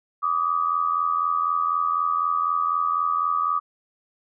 sine tone pair together, 1160.5 / 1244.5 Hz, D6 / D#6, -21 / 0 cents, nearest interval minor second, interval 121 cents, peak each -23 dBFS, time 0.22-3.6 s, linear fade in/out 20 ms, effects none

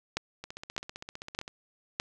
two click trains, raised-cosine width 0.2 ms, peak -23 / -12 dBFS, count 17 / 4, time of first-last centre 0.44-1.479 / 0.17-1.999 s, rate 15.4 / 1.64 Hz, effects none

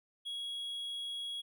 triangle tone, 3322 Hz, G#7, in tune, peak -36 dBFS, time 0.25-1.42 s, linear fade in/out 20 ms, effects none

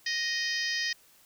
harmonic tone, 622.3 Hz, D#5, in tune, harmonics 3 / 4 / 5 / 6 / 7 / 8 / 9 / 10, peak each -31 / -40 / -39 / -42 / -40 / -34 / -40 / -45 dBFS, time 0.06-0.93 s, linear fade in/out 5 ms, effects white hiss -60 dBFS RMS until 1.25 s

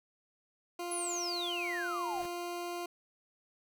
20% pulse tone, 349.2 Hz, F4, in tune, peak -32 dBFS, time 0.79-2.86 s, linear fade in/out 5 ms
sine exponential sweep, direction down, 10910 to 697 Hz, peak -35 dBFS, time 0.91-2.22 s, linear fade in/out 5 ms
pink noise with exponential growth, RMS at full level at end -47 dBFS, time 1.97-2.26 s, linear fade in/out 1 ms, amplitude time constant 61 ms
effects none

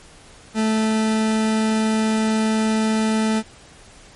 40% pulse tone, 219.1 Hz, A3, 7 cents flat, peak -16 dBFS, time 0.54-3.43 s, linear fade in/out 50 ms, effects pink hiss -46 dBFS RMS until 4.15 s + MP3 48 kbps

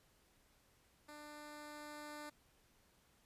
10% pulse tone with level ramp, 297.8 Hz, D4, 24 cents sharp, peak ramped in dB -44 to -39 dBFS, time 1.08-2.3 s, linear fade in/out 10 ms, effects pink hiss -72 dBFS RMS until 3.25 s + resampled to 32000 Hz

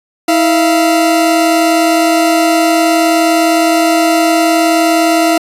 40% pulse tone pair together, 323.3 / 686 Hz, E4 / F5, -34 / -31 cents, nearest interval octave + minor second, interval 1303 cents, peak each -10 dBFS, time 0.28-5.38 s, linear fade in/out 5 ms, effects resampled to 32000 Hz

